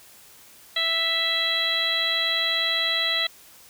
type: harmonic tone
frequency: 659.3 Hz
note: E5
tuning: in tune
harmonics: 1 / 2 / 3 / 4 / 5 / 6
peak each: -35 / -35 / -27 / -34 / -26 / -25 dBFS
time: 0.76-3.27 s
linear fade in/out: 5 ms
effects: white hiss -50 dBFS RMS until 3.69 s